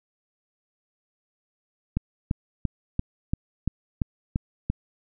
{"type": "click train", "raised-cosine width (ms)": 5, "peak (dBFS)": -11, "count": 9, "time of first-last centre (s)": [1.97, 4.7], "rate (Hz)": 2.93, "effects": []}